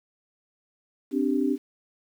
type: chord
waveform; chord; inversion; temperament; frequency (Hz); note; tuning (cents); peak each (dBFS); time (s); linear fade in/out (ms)
sine; C suspended second; none; equal; 261.6 / 293.7 / 392; C4 / D4 / G4; 0 / 0 / 0; -25 / -25 / -29; 1.11-1.58; 50
effects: 9-bit